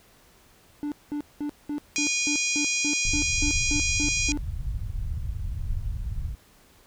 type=tone bursts; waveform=triangle; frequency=293.7 Hz; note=D4; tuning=in tune; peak=-25 dBFS; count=13; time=0.83-4.374 s; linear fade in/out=0 ms; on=88 ms; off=200 ms
type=harmonic tone; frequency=813 Hz; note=G#5; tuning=37 cents flat; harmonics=3 / 4 / 5 / 6 / 7 / 8 / 9 / 10; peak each=-27 / -37 / -36 / -34 / -30 / -31 / -34 / -42 dBFS; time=1.96-4.32 s; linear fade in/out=0 ms
type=low-pass noise; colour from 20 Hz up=pink; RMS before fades=-30 dBFS; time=3.05-6.35 s; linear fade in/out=2 ms; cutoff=110 Hz; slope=24 dB/octave
effects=pink hiss -57 dBFS RMS until 6.86 s